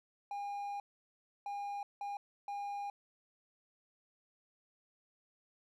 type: tone bursts at uneven times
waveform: triangle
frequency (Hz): 810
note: G#5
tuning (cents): -43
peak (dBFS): -36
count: 4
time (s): 0.31-0.8 / 1.46-1.83 / 2.01-2.17 / 2.48-2.9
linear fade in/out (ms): 2
effects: none